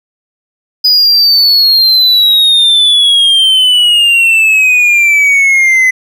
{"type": "exponential sweep", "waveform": "triangle", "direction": "down", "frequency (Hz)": [4978, 2021], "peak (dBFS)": -3, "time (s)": [0.84, 5.91], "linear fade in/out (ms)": 10, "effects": []}